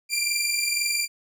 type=tone pair together; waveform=15% pulse; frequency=2363 / 2385 Hz; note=D7 / D7; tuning=+10 / +26 cents; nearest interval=unison; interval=16 cents; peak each=-19 / -19 dBFS; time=0.09-1.08 s; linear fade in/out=50 ms; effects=none